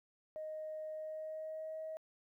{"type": "tone with pitch glide", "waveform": "sine", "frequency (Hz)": [622.3, 633.5], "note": ["D#5", "D#5"], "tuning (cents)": [0, 31], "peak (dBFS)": -40, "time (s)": [0.36, 1.97], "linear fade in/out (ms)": 0, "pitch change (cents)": 31, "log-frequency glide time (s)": [0.92, 1.8], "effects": ["tanh soft clip ceiling -36 dBFS", "13-bit"]}